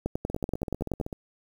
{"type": "two click trains", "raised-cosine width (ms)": 2, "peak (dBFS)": [-20, -14], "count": [14, 11], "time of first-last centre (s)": [[0.3, 1.128], [0.06, 1.012]], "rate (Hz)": [15.7, 10.5], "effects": ["8-bit"]}